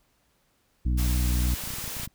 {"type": "harmonic tone", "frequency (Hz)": 61.2, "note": "B1", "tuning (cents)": -15, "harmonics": [1, 2, 3, 4, 5], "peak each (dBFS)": [-22, -32, -35, -38, -39], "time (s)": [0.85, 1.55], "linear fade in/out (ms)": 10}
{"type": "noise", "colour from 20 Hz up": "white", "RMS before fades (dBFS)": -35, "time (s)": [0.97, 2.07], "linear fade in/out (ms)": 20}
{"type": "clicks", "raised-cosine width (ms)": 5, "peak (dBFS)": -27, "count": 11, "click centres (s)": [1.638, 1.675, 1.705, 1.737, 1.785, 1.841, 1.878, 1.968, 1.999, 2.034, 2.075]}
{"effects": ["pink hiss -68 dBFS RMS until 2.14 s"]}